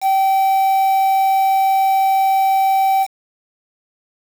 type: tone with quantisation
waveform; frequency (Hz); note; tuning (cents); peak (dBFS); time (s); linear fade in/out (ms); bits
triangle; 773; G5; -24; -10; 0.01-3.07; 50; 5
effects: none